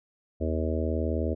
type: harmonic tone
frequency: 79.6 Hz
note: D#2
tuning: 40 cents sharp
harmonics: 1 / 3 / 4 / 5 / 6 / 7 / 8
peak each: -28 / -33 / -34 / -35 / -36 / -36 / -37 dBFS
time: 0.4-1.35 s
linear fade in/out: 20 ms
effects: none